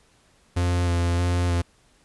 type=tone with vibrato; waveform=45% pulse; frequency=87.31 Hz; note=F2; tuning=in tune; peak=-20 dBFS; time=0.56-1.62 s; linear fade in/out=10 ms; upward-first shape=square; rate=1.6 Hz; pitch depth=16 cents each way; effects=pink hiss -60 dBFS RMS until 2.04 s + resampled to 24000 Hz